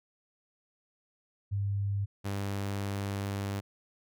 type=tone pair in turn; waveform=sine / sawtooth; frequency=100 / 99.62 Hz; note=G2 / G2; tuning=+35 / +28 cents; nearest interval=unison; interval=7 cents; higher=first; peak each=-28 dBFS; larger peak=neither; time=1.51-2.06 / 2.24-3.61 s; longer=second; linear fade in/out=20 ms; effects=none